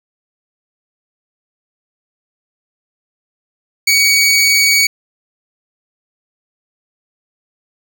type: tone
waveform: 20% pulse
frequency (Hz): 2253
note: C#7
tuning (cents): +28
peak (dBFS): -4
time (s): 3.87-4.87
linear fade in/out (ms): 5
effects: none